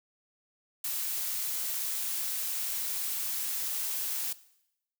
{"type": "noise", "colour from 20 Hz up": "blue", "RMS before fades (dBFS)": -33, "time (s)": [0.84, 4.33], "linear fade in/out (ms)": 5, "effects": ["noise-tail reverb RT60 0.8 s tail -18 dB re dry"]}